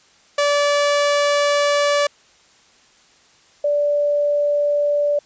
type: tone pair in turn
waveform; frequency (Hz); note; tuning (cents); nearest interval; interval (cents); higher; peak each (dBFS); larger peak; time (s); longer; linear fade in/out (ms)
sawtooth / sine; 578 / 583; D5 / D5; -28 / -13; unison; 15; second; -11 / -15; first; 0.38-2.07 / 3.64-5.19; first; 5
effects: white hiss -53 dBFS RMS until 5.25 s + resampled to 16000 Hz